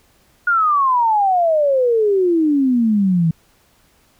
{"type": "exponential sweep", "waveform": "sine", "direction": "down", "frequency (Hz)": [1446, 158.5], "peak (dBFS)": -12, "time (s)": [0.47, 3.31], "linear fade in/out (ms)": 5, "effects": ["pink hiss -56 dBFS RMS until 4.19 s"]}